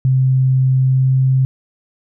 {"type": "tone with pitch glide", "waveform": "sine", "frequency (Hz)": [130.81, 131.57], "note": ["C3", "C3"], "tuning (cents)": [0, 10], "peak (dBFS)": -10, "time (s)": [0.05, 1.45], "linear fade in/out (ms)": 0, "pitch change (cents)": 10, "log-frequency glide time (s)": [0.8, 1.18], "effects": []}